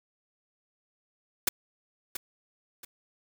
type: noise with echo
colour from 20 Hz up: white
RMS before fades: -24 dBFS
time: 1.47-1.49 s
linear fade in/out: 5 ms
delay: 680 ms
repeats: 2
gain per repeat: -10 dB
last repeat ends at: 2.85 s
effects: none